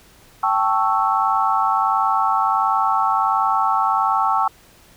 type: chord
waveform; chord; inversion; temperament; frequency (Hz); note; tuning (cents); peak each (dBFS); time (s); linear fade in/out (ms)
sine; A dominant seventh; third; equal with one note detuned; 778.6 / 880 / 1108.7 / 1318.5; G5 / A5 / C#6 / E6; -12 / 0 / 0 / 0; -21; 0.43-4.48; 5
effects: pink hiss -50 dBFS RMS until 4.96 s